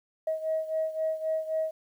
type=beating tone pair; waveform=sine; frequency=634 / 637.8 Hz; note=D#5 / D#5; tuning=+32 / +43 cents; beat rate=3.8 Hz; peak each=-28 / -32 dBFS; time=0.27-1.71 s; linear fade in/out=5 ms; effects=tanh soft clip ceiling -20 dBFS + 10-bit